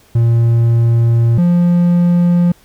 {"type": "tone pair in turn", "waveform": "triangle", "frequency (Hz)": [116.54, 174.61], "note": ["A#2", "F3"], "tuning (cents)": [0, 0], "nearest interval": "perfect fifth", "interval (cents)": 700, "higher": "second", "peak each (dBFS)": -6, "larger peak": "neither", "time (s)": [[0.15, 1.38], [1.38, 2.52]], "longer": "first", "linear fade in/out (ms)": 5, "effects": ["pink hiss -49 dBFS RMS until 2.64 s"]}